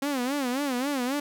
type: tone with vibrato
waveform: sawtooth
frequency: 266.3 Hz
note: C4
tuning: 31 cents sharp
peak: -22 dBFS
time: 0.02-1.2 s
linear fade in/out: 5 ms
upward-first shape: sine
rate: 3.7 Hz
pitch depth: 160 cents each way
effects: none